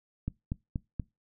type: click train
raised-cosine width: 5 ms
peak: -19 dBFS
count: 4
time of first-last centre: 0.28-0.998 s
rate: 4.18 Hz
effects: noise-tail reverb RT60 0.2 s tail -22 dB re dry